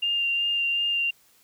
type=tone with vibrato; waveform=sine; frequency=2794 Hz; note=F7; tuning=in tune; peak=-22 dBFS; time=0.02-1.11 s; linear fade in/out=10 ms; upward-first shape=sine; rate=2.7 Hz; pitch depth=13 cents each way; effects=white hiss -60 dBFS RMS until 1.43 s